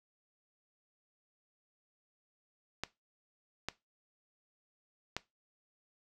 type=clicks; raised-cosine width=0.2 ms; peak=-17 dBFS; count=3; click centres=2.836 / 3.686 / 5.166 s; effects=noise-tail reverb RT60 0.2 s tail -18 dB re dry

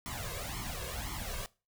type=noise with flanger; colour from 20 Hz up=pink; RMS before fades=-39 dBFS; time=0.06-1.46 s; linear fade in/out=0 ms; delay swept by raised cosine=0.92 to 1.87 ms; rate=1.9 Hz; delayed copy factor=+0.85; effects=noise-tail reverb RT60 0.3 s tail -21 dB re dry

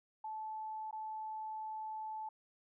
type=tone with dropouts; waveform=sine; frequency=870 Hz; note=A5; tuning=20 cents flat; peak=-40 dBFS; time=0.24-2.29 s; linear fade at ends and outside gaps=5 ms; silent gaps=0.911-0.927 s; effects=none

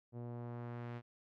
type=tone with low-pass filter sweep; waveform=sawtooth; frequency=119.6 Hz; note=A#2; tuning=45 cents sharp; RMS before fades=-45 dBFS; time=0.12-1.02 s; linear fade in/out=50 ms; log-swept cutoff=550 to 2500 Hz; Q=0.92; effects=none

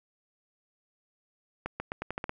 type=accelerating click train; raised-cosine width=0.5 ms; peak=-18 dBFS; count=8; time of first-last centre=1.66-2.294 s; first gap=140 ms; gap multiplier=0.85; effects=none

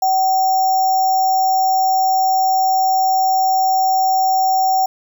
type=tone with sample-and-hold; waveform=sine; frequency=760 Hz; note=F#5; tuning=46 cents sharp; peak=-12 dBFS; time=0.02-4.86 s; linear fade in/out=5 ms; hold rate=6300 Hz; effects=none

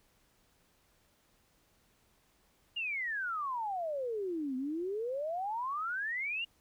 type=exponential two-way sweep; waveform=sine; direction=down then up; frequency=2876 to 251.3 to 2876 Hz; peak=-33 dBFS; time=2.76-6.45 s; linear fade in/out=10 ms; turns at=4.56 s; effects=pink hiss -70 dBFS RMS until 6.6 s

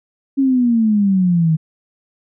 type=exponential sweep; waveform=sine; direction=down; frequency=277.2 to 155.56 Hz; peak=-11 dBFS; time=0.37-1.57 s; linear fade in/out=20 ms; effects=none

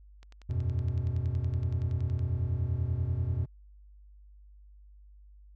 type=click train; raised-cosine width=0.2 ms; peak=-36 dBFS; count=22; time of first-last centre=0.23-2.193 s; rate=10.7 Hz
type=chord; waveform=triangle; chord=E suspended second; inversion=none; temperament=just; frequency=82.41 / 92.71 / 123.61 Hz; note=E2 / F#2 / B2; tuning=0 / +4 / +2 cents; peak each=-30 dBFS; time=0.49-3.46 s; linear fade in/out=10 ms
effects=added 50 Hz sine -51 dBFS peak until 5.55 s

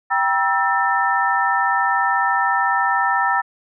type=tone cluster; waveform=sine; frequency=784 / 958 / 1317 / 1792 Hz; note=G5 / A#5 / E6 / A6; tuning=0 / +47 / -2 / +31 cents; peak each=-21 dBFS; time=0.1-3.42 s; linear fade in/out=20 ms; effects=none

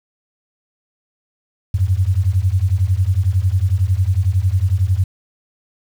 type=beating tone pair; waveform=sine; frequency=88.3 / 99.3 Hz; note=F2 / G2; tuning=+20 / +23 cents; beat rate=11 Hz; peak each=-16 dBFS; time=1.74-5.04 s; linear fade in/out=5 ms; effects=7-bit

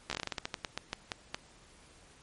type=slowing click train; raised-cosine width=0.2 ms; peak=-16 dBFS; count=17; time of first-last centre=0.1-1.345 s; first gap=13 ms; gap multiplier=1.21; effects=pink hiss -59 dBFS RMS until 2.22 s + MP3 48 kbps

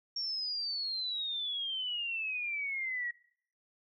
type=exponential sweep; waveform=sine; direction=down; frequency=5550 to 1898 Hz; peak=-33 dBFS; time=0.16-3.11 s; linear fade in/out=5 ms; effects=noise-tail reverb RT60 0.6 s tail -22 dB re dry

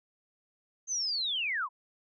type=linear sweep; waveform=sine; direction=down; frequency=6400 to 932.3 Hz; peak=-29 dBFS; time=0.87-1.69 s; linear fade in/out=50 ms; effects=none

